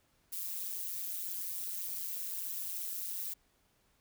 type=noise with amplitude modulation; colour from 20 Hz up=violet; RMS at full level=-35 dBFS; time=0.32-3.34 s; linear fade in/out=10 ms; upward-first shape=sine; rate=183 Hz; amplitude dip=95%; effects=pink hiss -72 dBFS RMS until 4 s